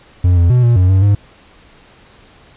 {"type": "tone with pitch steps", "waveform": "triangle", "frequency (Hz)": [89.3, 85.9, 124.1, 119.1, 91.4, 95.1, 101.6], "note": ["F2", "F2", "B2", "A#2", "F#2", "F#2", "G#2"], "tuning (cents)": [39, -28, 9, 38, -21, 48, -38], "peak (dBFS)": -5, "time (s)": [0.24, 1.15], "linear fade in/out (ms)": 5, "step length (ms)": 130, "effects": ["pink hiss -45 dBFS RMS until 2.56 s", "resampled to 8000 Hz"]}